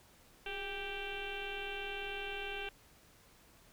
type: tone with frequency modulation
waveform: sine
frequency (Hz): 1568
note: G6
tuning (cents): 0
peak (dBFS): -38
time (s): 0.46-2.69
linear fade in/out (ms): 2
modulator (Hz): 387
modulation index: 4.1
effects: pink hiss -63 dBFS RMS until 3.72 s